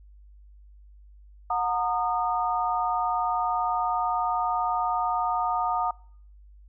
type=tone cluster; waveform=sine; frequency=727 / 919 / 1228 Hz; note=F#5 / A#5 / D#6; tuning=-31 / -25 / -23 cents; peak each=-27 / -28 / -28 dBFS; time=1.5-5.91 s; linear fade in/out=5 ms; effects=noise-tail reverb RT60 0.6 s tail -25 dB re dry + added 50 Hz sine -48 dBFS peak until 6.68 s

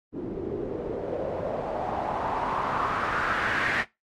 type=noise with low-pass filter sweep; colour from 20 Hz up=white; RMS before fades=-29 dBFS; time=0.12-3.85 s; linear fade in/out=50 ms; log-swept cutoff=320 to 1900 Hz; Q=3.4; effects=noise-tail reverb RT60 0.2 s tail -19 dB re dry + AAC 64 kbps

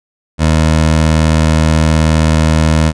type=tone; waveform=20% pulse; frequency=78.9 Hz; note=D#2; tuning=25 cents sharp; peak=-3 dBFS; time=0.38-2.93 s; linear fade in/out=50 ms; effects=resampled to 22050 Hz

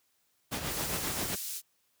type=noise with tremolo; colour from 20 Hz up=pink; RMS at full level=-33 dBFS; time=0.51-1.36 s; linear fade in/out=20 ms; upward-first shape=sine; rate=7.5 Hz; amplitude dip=50%
type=high-pass noise; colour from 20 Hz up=pink; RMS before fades=-38 dBFS; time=0.67-1.62 s; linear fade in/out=50 ms; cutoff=5900 Hz; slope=12 dB/octave
effects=white hiss -73 dBFS RMS until 2 s + high-pass 60 Hz 12 dB/octave

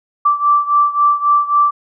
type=beating tone pair; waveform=sine; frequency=1167 / 1170.7 Hz; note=D6 / D6; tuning=-11 / -6 cents; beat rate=3.7 Hz; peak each=-12 / -15 dBFS; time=0.25-1.71 s; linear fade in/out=10 ms; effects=none

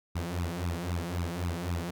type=tone with flanger; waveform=sawtooth; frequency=86.6 Hz; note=F2; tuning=14 cents flat; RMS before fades=-33 dBFS; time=0.15-1.91 s; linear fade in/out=10 ms; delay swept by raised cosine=0.78 to 5.58 ms; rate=3.8 Hz; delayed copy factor=+0.9; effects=none

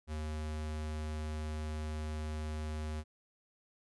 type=tone; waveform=square; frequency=77 Hz; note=D#2; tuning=17 cents flat; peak=-37 dBFS; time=0.07-3.04 s; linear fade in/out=50 ms; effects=resampled to 24000 Hz

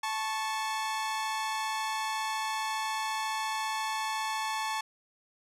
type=tone pair together; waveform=sawtooth; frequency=875.5 / 1103 Hz; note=A5 / C#6; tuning=-9 / -9 cents; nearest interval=major third; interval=400 cents; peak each=-28 / -32 dBFS; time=0.03-4.81 s; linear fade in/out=5 ms; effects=low-pass 10000 Hz 12 dB/octave

